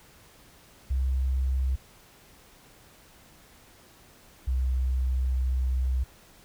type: tone pair in turn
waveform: sine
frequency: 65.41 / 64.06 Hz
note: C2 / C2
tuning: 0 / -36 cents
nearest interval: unison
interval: 36 cents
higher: first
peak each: -23 dBFS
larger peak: neither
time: 0.9-1.76 / 4.47-6.04 s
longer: second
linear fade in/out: 10 ms
effects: pink hiss -55 dBFS RMS until 6.44 s